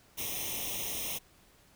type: noise with comb filter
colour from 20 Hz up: white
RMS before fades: -36 dBFS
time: 0.17-1.19 s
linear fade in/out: 20 ms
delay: 0.33 ms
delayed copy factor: +0.95
effects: pink hiss -62 dBFS RMS until 1.75 s